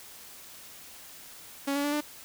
sawtooth tone with pitch steps, 278.6 / 284.6 / 290.8 / 297 Hz, C#4 / C#4 / D4 / D4, +9 / +46 / -17 / +20 cents, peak -23 dBFS, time 1.67-2.01 s, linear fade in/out 10 ms, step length 85 ms, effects white hiss -48 dBFS RMS until 2.24 s

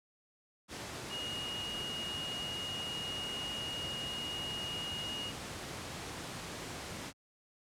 sine tone in noise, 2870 Hz, F7, 47 cents sharp, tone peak -38 dBFS, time 1.09-5.33 s, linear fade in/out 50 ms, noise pink, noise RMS -42 dBFS, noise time 0.68-7.13 s, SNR +1 dB, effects high-pass 80 Hz 12 dB/octave + low-pass 9000 Hz 12 dB/octave

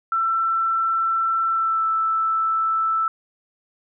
sine tone with pitch glide, 1339 to 1320.6 Hz, E6 to E6, +27 to +3 cents, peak -18 dBFS, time 0.12-3.08 s, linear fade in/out 2 ms, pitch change -24 cents, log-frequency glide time 1.5-1.86 s, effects none

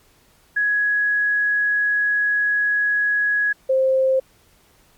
sine tone pair in turn, 1672 / 526.6 Hz, G#6 / C5, +11 / +11 cents, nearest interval octave + minor sixth, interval 2000 cents, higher first, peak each -16 / -14 dBFS, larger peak second, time 0.56-3.53 / 3.69-4.2 s, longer first, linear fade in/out 10 ms, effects pink hiss -56 dBFS RMS until 4.97 s + MP3 96 kbps

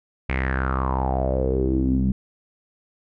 sawtooth tone with low-pass filter sweep, 65.41 Hz, C2, in tune, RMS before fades -22 dBFS, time 0.29-2.12 s, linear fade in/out 5 ms, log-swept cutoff 2300 to 200 Hz, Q 6.7, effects none

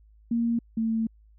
sine tone pair in turn, 233.1 / 224.2 Hz, A#3 / A3, 0 / +33 cents, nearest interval minor second, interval 67 cents, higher first, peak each -22 / -23 dBFS, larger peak first, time 0.31-0.59 / 0.77-1.07 s, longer second, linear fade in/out 5 ms, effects added 53 Hz sine -53 dBFS peak until 1.38 s

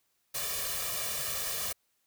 white noise with comb filter, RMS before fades -34 dBFS, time 0.34-1.73 s, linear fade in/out 10 ms, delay 1.7 ms, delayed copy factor +0.9, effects white hiss -75 dBFS RMS until 2.06 s

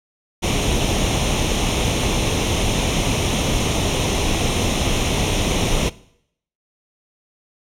pink noise with comb filter, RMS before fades -19 dBFS, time 0.42-5.9 s, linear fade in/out 20 ms, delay 0.32 ms, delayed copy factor +0.65, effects noise-tail reverb RT60 0.7 s tail -20 dB re dry + low-pass 8000 Hz 12 dB/octave

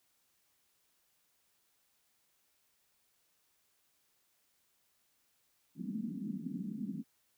white band-pass noise, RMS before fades -40 dBFS, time 5.75-7.04 s, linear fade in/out 50 ms, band 180 to 260 Hz, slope 48 dB/octave, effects white hiss -75 dBFS RMS until 7.37 s

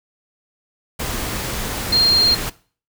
sine tone in noise, 4207 Hz, C8, 9 cents sharp, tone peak -12 dBFS, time 1.92-2.35 s, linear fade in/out 10 ms, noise pink, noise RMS -25 dBFS, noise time 0.99-2.5 s, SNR +10 dB, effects noise-tail reverb RT60 0.4 s tail -18 dB re dry

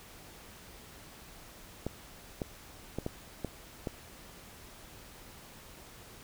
clicks, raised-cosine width 2 ms, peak -20 dBFS, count 6, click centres 1.866 / 2.418 / 2.986 / 3.064 / 3.447 / 3.872 s, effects pink hiss -52 dBFS RMS until 6.23 s

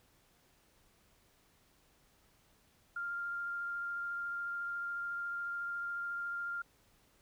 sine tone with vibrato, 1396.9 Hz, F6, in tune, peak -36 dBFS, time 2.96-6.62 s, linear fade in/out 5 ms, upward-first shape sine, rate 14 Hz, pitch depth 8 cents each way, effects pink hiss -69 dBFS RMS until 7.21 s

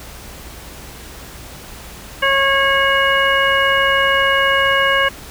harmonic tone with a mistuned harmonic, 547 Hz, C#5, 23 cents flat, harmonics 1 / 2 / 3 / 4 / 5, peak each -19 / -18 / -16 / -21 / -20 dBFS, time 2.22-5.09 s, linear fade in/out 10 ms, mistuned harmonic 5, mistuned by +89 cents, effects added 60 Hz sine -39 dBFS peak until 5.3 s + pink hiss -36 dBFS RMS until 5.3 s

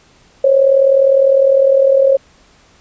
sine tone with amplitude modulation, 542 Hz, C#5, 39 cents flat, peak -4 dBFS, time 0.44-2.17 s, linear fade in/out 5 ms, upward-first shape sine, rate 39.9 Hz, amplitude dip 65%, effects pink hiss -49 dBFS RMS until 2.8 s + resampled to 16000 Hz

